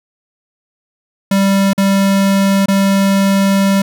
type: tone with dropouts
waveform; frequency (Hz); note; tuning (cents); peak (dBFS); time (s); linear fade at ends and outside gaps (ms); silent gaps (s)
square; 196; G3; 0; -10; 1.31-3.82; 5; 1.733-1.778 / 2.659-2.683
effects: none